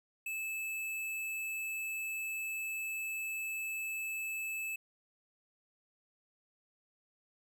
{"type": "tone with hard clipping", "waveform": "sine", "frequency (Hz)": 2615, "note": "E7", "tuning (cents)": -15, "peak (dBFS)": -37, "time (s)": [0.26, 4.76], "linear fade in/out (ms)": 5, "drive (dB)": 18, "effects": []}